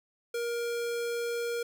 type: tone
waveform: square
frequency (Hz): 471.4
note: A#4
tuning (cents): +19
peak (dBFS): -31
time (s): 0.34-1.63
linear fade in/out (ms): 5
effects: none